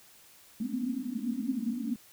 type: band-pass noise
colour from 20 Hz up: pink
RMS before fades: -33 dBFS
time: 0.6-1.96 s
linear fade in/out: 2 ms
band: 220 to 270 Hz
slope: 96 dB/octave
effects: white hiss -57 dBFS RMS until 2.12 s